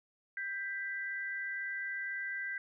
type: tone pair together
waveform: sine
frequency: 1578 / 1980 Hz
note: G6 / B6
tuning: +11 / +4 cents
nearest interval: major third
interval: 393 cents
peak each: -38 / -39 dBFS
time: 0.37-2.58 s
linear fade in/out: 2 ms
effects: none